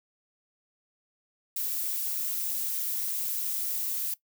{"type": "noise", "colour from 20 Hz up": "violet", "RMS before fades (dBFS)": -31, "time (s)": [1.56, 4.14], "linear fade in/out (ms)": 5, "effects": ["noise-tail reverb RT60 0.1 s tail -18 dB re dry"]}